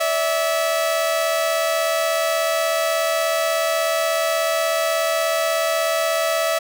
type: tone pair together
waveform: sawtooth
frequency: 577 / 653.5 Hz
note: D5 / E5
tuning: -31 / -15 cents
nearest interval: major second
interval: 216 cents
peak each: -22 / -15 dBFS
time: 0-6.59 s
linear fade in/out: 10 ms
effects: none